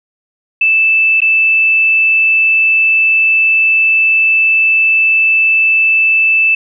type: tone with dropouts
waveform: sine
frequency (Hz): 2637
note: E7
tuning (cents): 0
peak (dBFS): -7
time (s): 0.61-6.55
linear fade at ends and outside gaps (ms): 5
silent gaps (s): 1.205-1.217
effects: none